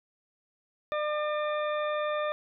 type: harmonic tone with a mistuned harmonic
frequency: 601 Hz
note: D5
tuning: 40 cents sharp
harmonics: 1 / 2 / 3 / 4 / 6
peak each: -29 / -33 / -39 / -43 / -44 dBFS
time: 0.92-2.32 s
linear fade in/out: 0 ms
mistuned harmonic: 6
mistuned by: -18 cents
effects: none